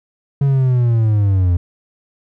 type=linear sweep; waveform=triangle; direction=down; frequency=141.3 to 85.2 Hz; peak=-9 dBFS; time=0.41-1.57 s; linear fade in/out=5 ms; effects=none